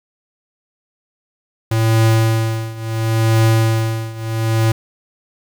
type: tone with tremolo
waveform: square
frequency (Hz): 112.2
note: A2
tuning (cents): +34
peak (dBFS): -10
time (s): 1.71-4.72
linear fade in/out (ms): 5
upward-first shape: triangle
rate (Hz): 0.72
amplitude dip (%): 90
effects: 8-bit